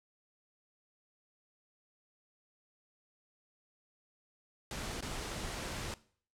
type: noise with dropouts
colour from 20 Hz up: pink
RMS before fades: -40 dBFS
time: 4.71-5.94 s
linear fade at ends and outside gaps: 1 ms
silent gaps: 5.007-5.025 s
effects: noise-tail reverb RT60 0.5 s tail -19 dB re dry + low-pass 9000 Hz 12 dB/octave